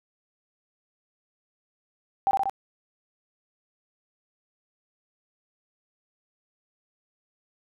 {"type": "tone with echo", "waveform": "sine", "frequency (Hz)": 784, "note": "G5", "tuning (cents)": 0, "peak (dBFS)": -18, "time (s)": [2.27, 2.31], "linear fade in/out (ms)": 0, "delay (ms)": 62, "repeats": 3, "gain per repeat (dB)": -2, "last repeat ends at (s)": 2.496, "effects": []}